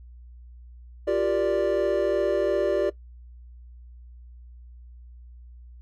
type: chord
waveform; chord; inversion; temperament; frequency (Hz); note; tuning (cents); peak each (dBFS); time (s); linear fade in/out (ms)
triangle; G minor seventh; third; equal; 349.2 / 392 / 466.2 / 587.3; F4 / G4 / Bb4 / D5; 0 / 0 / 0 / 0; -26 / -24 / -28 / -22; 1.07-2.9; 10
effects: noise-tail reverb RT60 0.1 s tail -17 dB re dry + added 60 Hz sine -43 dBFS peak until 5.81 s